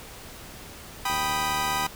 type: chord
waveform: sawtooth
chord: G augmented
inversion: none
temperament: equal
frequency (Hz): 784 / 987.8 / 1244.5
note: G5 / B5 / D#6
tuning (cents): 0 / 0 / 0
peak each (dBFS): -26 / -24 / -27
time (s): 1.05-1.87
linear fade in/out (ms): 5
type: click train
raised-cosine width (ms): 2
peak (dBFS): -26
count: 59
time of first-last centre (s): 1.1-1.863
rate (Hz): 76
effects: pink hiss -43 dBFS RMS until 1.95 s